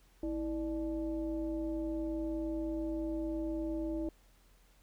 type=tone with frequency modulation; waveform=sine; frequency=323.7 Hz; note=E4; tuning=31 cents flat; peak=-33 dBFS; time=0.23-4.09 s; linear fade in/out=2 ms; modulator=272 Hz; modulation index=0.75; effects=added 43 Hz sine -63 dBFS peak until 4.82 s + pink hiss -68 dBFS RMS until 4.82 s